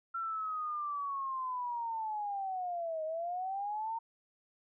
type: linear two-way sweep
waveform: sine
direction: down then up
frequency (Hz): 1362 to 622.3 to 921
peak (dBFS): -34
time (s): 0.14-3.99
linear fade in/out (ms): 10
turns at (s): 3.04
effects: none